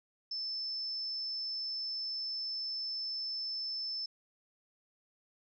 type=tone; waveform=sine; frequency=5274 Hz; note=E8; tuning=in tune; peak=-35 dBFS; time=0.31-4.06 s; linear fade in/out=5 ms; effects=none